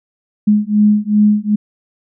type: beating tone pair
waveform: sine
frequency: 208.3 / 210.9 Hz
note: G#3 / G#3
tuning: +5 / +27 cents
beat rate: 2.6 Hz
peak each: -12 dBFS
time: 0.47-1.56 s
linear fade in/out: 10 ms
effects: none